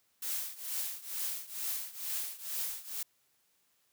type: noise with tremolo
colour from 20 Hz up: blue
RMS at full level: -34 dBFS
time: 0.22-3.03 s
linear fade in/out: 5 ms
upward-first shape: triangle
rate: 2.2 Hz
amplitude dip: 90%
effects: white hiss -73 dBFS RMS until 3.92 s + high-pass 60 Hz 12 dB/octave